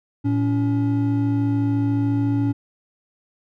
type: tone pair together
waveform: triangle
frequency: 112.43 / 283.3 Hz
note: A2 / C#4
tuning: +38 / +38 cents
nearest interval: octave + major third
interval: 1600 cents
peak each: -19 / -18 dBFS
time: 0.24-2.53 s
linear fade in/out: 20 ms
effects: none